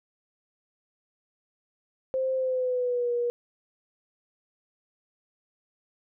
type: tone with pitch glide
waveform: sine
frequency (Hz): 523.3 to 479.9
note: C5 to B4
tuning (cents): 0 to -50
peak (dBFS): -24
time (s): 2.14-3.3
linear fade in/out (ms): 0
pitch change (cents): -150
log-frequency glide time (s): 2.35-3.12
effects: none